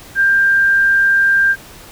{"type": "tone", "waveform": "sine", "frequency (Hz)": 1590, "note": "G6", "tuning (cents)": 24, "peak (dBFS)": -9, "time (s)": [0.15, 1.56], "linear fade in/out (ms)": 50, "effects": ["pink hiss -38 dBFS RMS until 1.91 s"]}